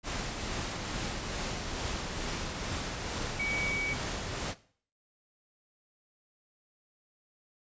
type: noise with tremolo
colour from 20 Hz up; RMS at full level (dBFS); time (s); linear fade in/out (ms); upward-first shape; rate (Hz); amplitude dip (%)
pink; -34; 0.03-4.55; 50; triangle; 2.3; 35
type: tone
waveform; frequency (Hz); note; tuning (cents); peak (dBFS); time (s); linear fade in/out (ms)
sine; 2265; C#7; +37; -30; 3.39-3.94; 10
effects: noise-tail reverb RT60 0.5 s tail -18 dB re dry + resampled to 16000 Hz